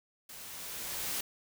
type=noise with level ramp; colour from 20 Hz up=white; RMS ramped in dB=-48 to -34 dBFS; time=0.29-1.21 s; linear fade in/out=5 ms; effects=none